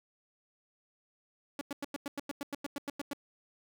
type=tone bursts; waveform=sawtooth; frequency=284.3 Hz; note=C#4; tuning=44 cents sharp; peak=-31 dBFS; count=14; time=1.59-3.133 s; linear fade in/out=2 ms; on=22 ms; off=95 ms; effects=none